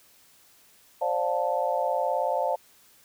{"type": "chord", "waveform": "sine", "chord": "D minor seventh", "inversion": "third", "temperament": "just", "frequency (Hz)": [528.6, 587.3, 704.8, 881], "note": ["C5", "D5", "F5", "A5"], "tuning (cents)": [18, 0, 16, 2], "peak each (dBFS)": -29, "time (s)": [1.01, 2.56], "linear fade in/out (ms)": 10, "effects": ["white hiss -58 dBFS RMS until 3.04 s"]}